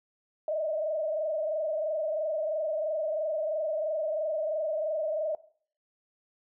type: tone with frequency modulation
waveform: sine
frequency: 622.3 Hz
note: D#5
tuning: in tune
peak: -27 dBFS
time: 0.48-5.35 s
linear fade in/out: 2 ms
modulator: 23 Hz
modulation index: 1.3
effects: noise-tail reverb RT60 0.5 s tail -18 dB re dry